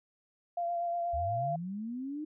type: tone with vibrato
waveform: sine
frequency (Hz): 690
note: F5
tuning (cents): -21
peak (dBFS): -30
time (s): 0.57-1.56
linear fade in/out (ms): 5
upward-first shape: sine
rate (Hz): 8.3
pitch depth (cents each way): 19
type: linear sweep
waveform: sine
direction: up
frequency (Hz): 67.1 to 311.1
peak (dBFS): -35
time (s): 1.13-2.25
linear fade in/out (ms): 10
effects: none